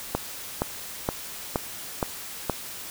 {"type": "click train", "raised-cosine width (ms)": 1, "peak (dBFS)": -9, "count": 6, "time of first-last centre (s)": [0.15, 2.497], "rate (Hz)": 2.13, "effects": ["white hiss -38 dBFS RMS until 2.9 s"]}